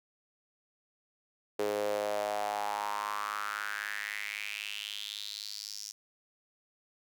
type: tone with high-pass filter sweep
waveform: sawtooth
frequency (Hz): 103.83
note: G#2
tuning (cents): 0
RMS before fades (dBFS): -36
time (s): 1.59-5.92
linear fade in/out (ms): 5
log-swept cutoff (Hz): 430 to 5700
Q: 5.2
effects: none